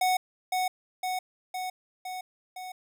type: tone with echo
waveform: square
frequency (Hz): 739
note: F#5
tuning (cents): -2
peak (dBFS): -23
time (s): 0.01-0.17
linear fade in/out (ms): 5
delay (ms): 510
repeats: 5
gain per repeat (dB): -3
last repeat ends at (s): 2.72
effects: none